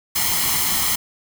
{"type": "noise with comb filter", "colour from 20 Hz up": "white", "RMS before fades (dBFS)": -20, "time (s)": [0.15, 0.96], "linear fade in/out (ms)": 10, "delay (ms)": 0.96, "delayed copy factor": 0.65, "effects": []}